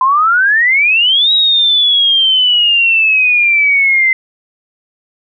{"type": "exponential two-way sweep", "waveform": "sine", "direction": "up then down", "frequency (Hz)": [1013, 3849, 2056], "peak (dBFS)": -7, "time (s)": [0.01, 4.13], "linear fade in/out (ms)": 2, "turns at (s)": 1.32, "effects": []}